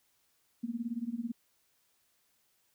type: tone with tremolo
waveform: sine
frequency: 234.2 Hz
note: A#3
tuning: 8 cents sharp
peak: -30 dBFS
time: 0.63-1.32 s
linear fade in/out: 10 ms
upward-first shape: sine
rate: 18 Hz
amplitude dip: 90%
effects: white hiss -73 dBFS RMS until 2.74 s